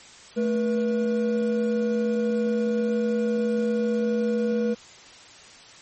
triangle tone pair together, 220 / 482 Hz, A3 / B4, 0 / -42 cents, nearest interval octave + major second, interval 1358 cents, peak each -22 dBFS, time 0.36-4.75 s, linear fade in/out 20 ms, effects white hiss -47 dBFS RMS until 5.81 s + MP3 32 kbps

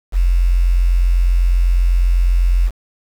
sine tone with quantisation, 44 Hz, F1, 14 cents sharp, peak -10 dBFS, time 0.12-2.71 s, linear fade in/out 50 ms, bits 6, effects none

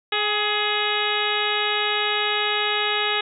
harmonic tone with a mistuned harmonic, 420 Hz, G#4, 19 cents sharp, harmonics 1 / 2 / 3 / 4 / 5 / 6 / 7 / 8 / 9, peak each -29 / -29 / -29 / -29 / -29 / -29 / -29 / -29 / -29 dBFS, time 0.12-3.21 s, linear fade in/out 5 ms, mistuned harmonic 2, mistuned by -31 cents, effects none

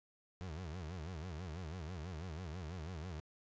30% pulse tone with vibrato, 84.2 Hz, E2, 37 cents sharp, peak -40 dBFS, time 0.41-3.2 s, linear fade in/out 0 ms, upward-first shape sine, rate 6.1 Hz, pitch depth 200 cents each way, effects resampled to 16000 Hz

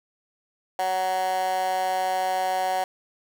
15% pulse tone with high-pass filter, 186.5 Hz, F#3, 14 cents sharp, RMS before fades -25 dBFS, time 0.79-2.84 s, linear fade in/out 2 ms, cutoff 730 Hz, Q 4.1, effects 9-bit

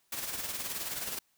white noise with tremolo, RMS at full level -35 dBFS, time 0.12-1.19 s, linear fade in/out 5 ms, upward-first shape sine, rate 19 Hz, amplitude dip 50%, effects white hiss -72 dBFS RMS until 1.37 s

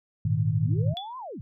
sine chord, Ab suspended second, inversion none, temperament equal, 103.83 / 116.54 / 155.56 Hz, Ab2 / Bb2 / Eb3, 0 / 0 / 0 cents, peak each -26 dBFS, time 0.25-0.94 s, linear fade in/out 5 ms
sine linear two-way sweep, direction up then down, 82 to 1059 to 82 Hz, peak -35 dBFS, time 0.58-1.41 s, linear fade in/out 0 ms, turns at 1.18 s
sine tone with exponential decay, 3439 Hz, A7, 40 cents flat, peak -28 dBFS, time 0.97-1.13 s, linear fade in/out 0 ms, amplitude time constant 33 ms
effects none

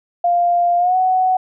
sine tone with pitch glide, 698.5 to 744.3 Hz, F5 to F#5, 0 to +10 cents, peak -12 dBFS, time 0.24-1.37 s, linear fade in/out 5 ms, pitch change +110 cents, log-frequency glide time 0.78-0.96 s, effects none

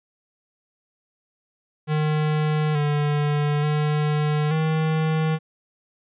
square tone with pitch steps, 153 / 147.3 / 150.3 / 157.9 Hz, D#3 / D3 / D3 / D#3, -29 / +6 / +40 / +26 cents, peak -20 dBFS, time 1.87-5.39 s, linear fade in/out 50 ms, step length 880 ms, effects resampled to 8000 Hz

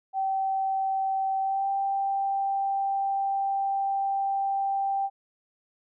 sine tone with pitch glide, 772 to 785.9 Hz, G5 to G5, -27 to +4 cents, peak -24 dBFS, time 0.13-5.1 s, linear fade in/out 50 ms, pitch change +31 cents, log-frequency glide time 1.41-1.68 s, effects none

